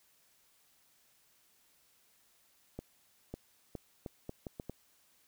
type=accelerating click train; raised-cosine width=2 ms; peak=-27 dBFS; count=8; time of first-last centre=2.79-4.696 s; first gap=550 ms; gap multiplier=0.75; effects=white hiss -69 dBFS RMS until 5.27 s